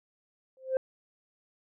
sine tone with exponential growth, 523.3 Hz, C5, in tune, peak -19 dBFS, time 0.57-0.77 s, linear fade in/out 1 ms, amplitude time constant 42 ms, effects tanh soft clip ceiling -21 dBFS

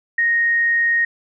sine tone, 1864.7 Hz, A#6, in tune, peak -14 dBFS, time 0.18-1.05 s, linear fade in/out 5 ms, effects none

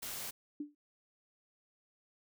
white noise, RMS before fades -42 dBFS, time 0.02-0.31 s, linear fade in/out 10 ms
sine tone with exponential decay, 293.7 Hz, D4, in tune, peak -34 dBFS, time 0.6-0.75 s, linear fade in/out 5 ms, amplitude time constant 32 ms
effects none

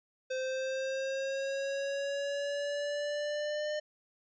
square exponential sweep, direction up, 517 to 605 Hz, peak -33 dBFS, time 0.3-3.8 s, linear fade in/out 10 ms, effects resampled to 16000 Hz

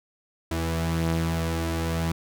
sawtooth tone pair together, 81.98 / 164.81 Hz, E2 / E3, -9 / 0 cents, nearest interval octave, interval 1209 cents, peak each -23 dBFS, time 0.51-2.12 s, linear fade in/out 5 ms, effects none

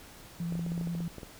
sine tone with vibrato, 170 Hz, F3, 46 cents flat, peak -31 dBFS, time 0.4-1.08 s, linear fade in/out 2 ms, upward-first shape triangle, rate 12 Hz, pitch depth 24 cents each way
clicks, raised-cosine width 2 ms, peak -28 dBFS, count 12, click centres 0.524 / 0.554 / 0.594 / 0.664 / 0.719 / 0.778 / 0.812 / 0.873 / 0.951 / 1.005 / 1.183 / 1.232 s
effects pink hiss -51 dBFS RMS until 1.39 s

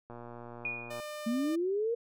click train, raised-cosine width 1 ms, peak -32 dBFS, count 108, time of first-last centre 0.1-0.999 s, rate 119 Hz
sine tone with exponential decay, 2455 Hz, D#7, 24 cents flat, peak -30 dBFS, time 0.65-1.21 s, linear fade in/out 2 ms, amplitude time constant 120 ms
sawtooth tone, 600 Hz, D5, 37 cents sharp, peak -35 dBFS, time 0.9-1.56 s, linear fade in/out 10 ms
sine linear sweep, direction up, 220 to 477.1 Hz, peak -28 dBFS, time 1.26-1.95 s, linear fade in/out 10 ms
effects none

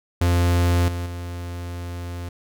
45% pulse tone with level steps, 87.31 Hz, F2, in tune, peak -16 / -25 / -29 dBFS, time 0.21-2.29 s, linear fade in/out 5 ms, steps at 0.88 / 1.06 s, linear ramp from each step 2 ms, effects none

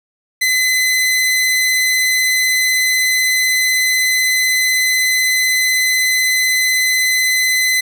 sawtooth tone, 2027 Hz, B6, 45 cents sharp, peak -9 dBFS, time 0.41-7.81 s, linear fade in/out 10 ms, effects none

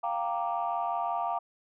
sine chord, G minor seventh, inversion third, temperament equal, 698.5 / 784 / 932.3 / 1174.7 Hz, F5 / G5 / Bb5 / D6, 0 / 0 / 0 / 0 cents, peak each -31 / -34 / -33 / -35 dBFS, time 0.03-1.39 s, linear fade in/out 10 ms, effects tanh soft clip ceiling -20 dBFS

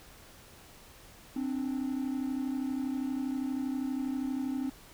triangle tone pair together, 261.6 / 294.1 Hz, C4 / D4, 0 / +3 cents, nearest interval major second, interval 203 cents, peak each -29 / -33 dBFS, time 1.36-4.7 s, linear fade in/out 5 ms, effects tanh soft clip ceiling -24 dBFS + pink hiss -54 dBFS RMS until 4.93 s

